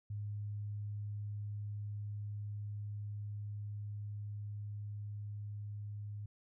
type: tone with level ramp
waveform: sine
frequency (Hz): 103.6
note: G#2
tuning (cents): -4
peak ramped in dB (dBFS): -38 to -41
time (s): 0.1-6.26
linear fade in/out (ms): 5
effects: none